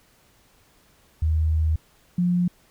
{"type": "tone pair in turn", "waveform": "sine", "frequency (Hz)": [78.9, 177.12], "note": ["D#2", "F3"], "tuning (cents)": [25, 25], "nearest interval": "octave + major second", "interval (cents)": 1400, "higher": "second", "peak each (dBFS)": -18, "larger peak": "neither", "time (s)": [[1.22, 1.76], [2.18, 2.48]], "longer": "first", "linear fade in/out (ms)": 5, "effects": ["pink hiss -59 dBFS RMS until 2.7 s"]}